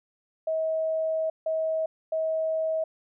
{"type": "tone bursts at uneven times", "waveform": "sine", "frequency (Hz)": 639, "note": "D#5", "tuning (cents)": 46, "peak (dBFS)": -24, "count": 3, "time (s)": [[0.47, 1.3], [1.46, 1.86], [2.12, 2.84]], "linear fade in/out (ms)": 5, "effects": []}